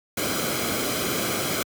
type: noise with comb filter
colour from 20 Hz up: pink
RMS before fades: -26 dBFS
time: 0.17-1.63 s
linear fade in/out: 5 ms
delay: 1.1 ms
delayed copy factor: -0.6
effects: high-pass 100 Hz 12 dB/octave